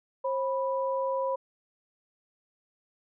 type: tone pair together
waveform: sine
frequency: 535 / 985.7 Hz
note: C5 / B5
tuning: +38 / -4 cents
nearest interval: major seventh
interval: 1058 cents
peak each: -28 / -31 dBFS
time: 0.24-1.36 s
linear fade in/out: 10 ms
effects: none